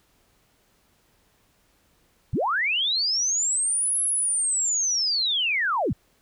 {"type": "linear two-way sweep", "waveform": "sine", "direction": "up then down", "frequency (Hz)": [58.27, 11000, 58.27], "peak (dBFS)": -21, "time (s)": [2.33, 5.93], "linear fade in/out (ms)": 5, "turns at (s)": 4.02, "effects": ["pink hiss -64 dBFS RMS until 6.21 s"]}